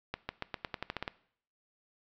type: accelerating click train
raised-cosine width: 0.3 ms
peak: -18 dBFS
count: 11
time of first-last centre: 0.14-1.078 s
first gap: 150 ms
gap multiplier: 0.89
effects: noise-tail reverb RT60 0.6 s tail -19 dB re dry + low-pass 5000 Hz 12 dB/octave